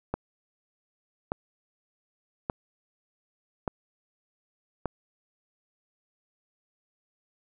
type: click train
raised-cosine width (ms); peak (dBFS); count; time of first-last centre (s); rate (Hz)
1; -14; 5; 0.14-4.857; 0.848
effects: none